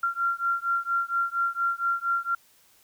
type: beating tone pair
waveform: sine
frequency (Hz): 1376 / 1380.3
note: F6 / F6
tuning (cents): -26 / -21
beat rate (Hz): 4.3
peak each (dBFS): -27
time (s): 0.03-2.35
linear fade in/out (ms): 5
effects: white hiss -60 dBFS RMS until 2.83 s